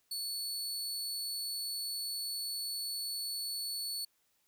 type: tone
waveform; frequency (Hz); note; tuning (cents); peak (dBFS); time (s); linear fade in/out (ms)
sawtooth; 4435; C#8; 0; -33; 0.11-4.05; 5
effects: white hiss -75 dBFS RMS until 4.47 s